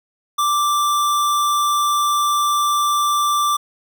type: tone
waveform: square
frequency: 1175 Hz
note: D6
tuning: 1 cent sharp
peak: -16 dBFS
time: 0.38-3.57 s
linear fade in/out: 10 ms
effects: none